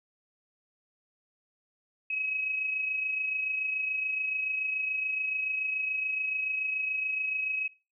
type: tone pair together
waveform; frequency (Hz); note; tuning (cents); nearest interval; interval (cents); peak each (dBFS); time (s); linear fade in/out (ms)
sine; 2551 / 2578; D#7 / E7; +43 / -39; unison; 18; -29 / -40; 2.1-7.68; 5
effects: noise-tail reverb RT60 0.3 s tail -19 dB re dry